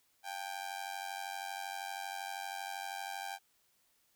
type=tone with amplitude modulation; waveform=sawtooth; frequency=790 Hz; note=G5; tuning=13 cents sharp; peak=-32 dBFS; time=0.23-3.39 s; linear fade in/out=50 ms; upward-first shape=sine; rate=92.7 Hz; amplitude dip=85%; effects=white hiss -73 dBFS RMS until 4.15 s